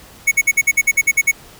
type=tone bursts; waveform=square; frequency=2217 Hz; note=C#7; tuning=in tune; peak=-10 dBFS; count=11; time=0.27-1.315 s; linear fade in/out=10 ms; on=45 ms; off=55 ms; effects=pink hiss -42 dBFS RMS until 1.59 s